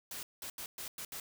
white noise bursts at uneven times, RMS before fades -43 dBFS, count 6, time 0.11-0.23 / 0.42-0.5 / 0.58-0.66 / 0.78-0.88 / 0.98-1.05 / 1.12-1.2 s, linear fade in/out 2 ms, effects none

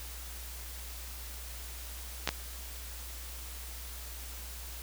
clicks, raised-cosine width 0.2 ms, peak -11 dBFS, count 2, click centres 2.275 / 2.29 s, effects added 60 Hz sine -43 dBFS peak until 4.82 s + white hiss -46 dBFS RMS until 4.82 s

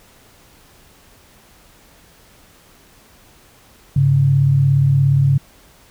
sine tone pair together, 101.51 / 138.59 Hz, G#2 / C#3, -39 / 0 cents, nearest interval perfect fourth, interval 539 cents, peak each -19 / -11 dBFS, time 3.96-5.38 s, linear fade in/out 5 ms, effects pink hiss -49 dBFS RMS until 5.9 s

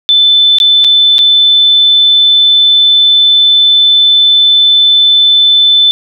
sine tone with dropouts, 3520 Hz, A7, in tune, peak -3 dBFS, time 0.09-5.91 s, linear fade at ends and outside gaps 0 ms, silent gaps 0.585-0.601 / 0.842-0.846 / 1.183-1.19 s, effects none

